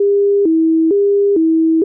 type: tone with vibrato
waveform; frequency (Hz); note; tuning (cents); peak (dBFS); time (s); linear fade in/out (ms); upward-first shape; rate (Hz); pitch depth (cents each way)
sine; 360.8; F#4; -44; -9; 0-1.84; 5; square; 1.1; 190
effects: none